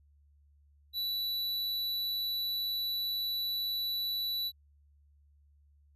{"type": "tone", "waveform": "square", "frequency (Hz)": 3951, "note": "B7", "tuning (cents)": 0, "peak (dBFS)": -32, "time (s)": [0.93, 4.52], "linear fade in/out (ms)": 50, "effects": ["added 72 Hz sine -61 dBFS peak until 5.95 s", "resampled to 32000 Hz"]}